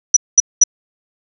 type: tone bursts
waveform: sine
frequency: 5890 Hz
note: F#8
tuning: 9 cents flat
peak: -3 dBFS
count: 3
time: 0.14-0.638 s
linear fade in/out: 5 ms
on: 26 ms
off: 210 ms
effects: none